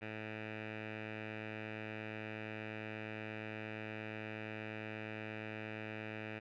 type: tone with low-pass filter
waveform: 10% pulse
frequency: 108.5 Hz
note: A2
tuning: 24 cents flat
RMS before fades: -45 dBFS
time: 0.01-6.4 s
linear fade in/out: 20 ms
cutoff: 2300 Hz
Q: 6.6
effects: none